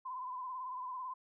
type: tone with vibrato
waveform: sine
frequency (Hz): 1017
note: C6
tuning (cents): -50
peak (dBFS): -39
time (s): 0.05-1.14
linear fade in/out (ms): 10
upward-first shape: sine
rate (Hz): 18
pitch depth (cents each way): 54
effects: none